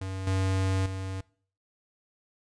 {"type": "tone with level steps", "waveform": "square", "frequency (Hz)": 95.1, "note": "F#2", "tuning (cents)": 48, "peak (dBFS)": [-33, -25, -33], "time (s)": [0.01, 1.21], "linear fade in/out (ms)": 5, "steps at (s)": [0.27, 0.86], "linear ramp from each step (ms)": 2, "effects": ["noise-tail reverb RT60 0.5 s tail -23 dB re dry", "resampled to 22050 Hz"]}